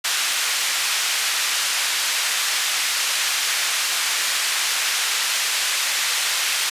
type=band-pass noise; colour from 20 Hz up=pink; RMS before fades=-22 dBFS; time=0.04-6.7 s; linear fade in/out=10 ms; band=1800 to 9500 Hz; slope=12 dB/octave; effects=resampled to 32000 Hz